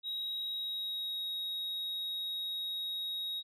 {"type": "tone with pitch glide", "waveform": "sine", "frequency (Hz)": [3815, 3784], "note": ["A#7", "A#7"], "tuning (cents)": [39, 25], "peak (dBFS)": -32, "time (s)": [0.03, 3.43], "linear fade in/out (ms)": 50, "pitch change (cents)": -14, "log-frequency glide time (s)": [0.46, 1.22], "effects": ["tanh soft clip ceiling -34 dBFS"]}